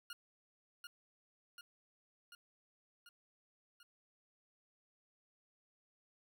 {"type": "tone with echo", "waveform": "20% pulse", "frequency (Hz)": 1420, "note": "F6", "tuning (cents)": 28, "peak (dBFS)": -40, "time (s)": [0.1, 0.13], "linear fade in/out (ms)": 2, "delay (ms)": 740, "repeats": 5, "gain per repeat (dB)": -3, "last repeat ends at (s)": 3.83, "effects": []}